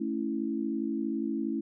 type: chord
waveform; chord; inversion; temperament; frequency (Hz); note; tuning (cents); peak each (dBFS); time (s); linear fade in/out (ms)
sine; A major; none; equal; 220 / 277.2 / 329.6; A3 / C#4 / E4; 0 / 0 / 0; -33; 0-1.61; 10
effects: none